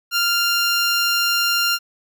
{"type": "tone", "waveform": "15% pulse", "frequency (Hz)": 1394, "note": "F6", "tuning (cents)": -4, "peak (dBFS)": -10, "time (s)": [0.11, 1.79], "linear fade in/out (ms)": 50, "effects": []}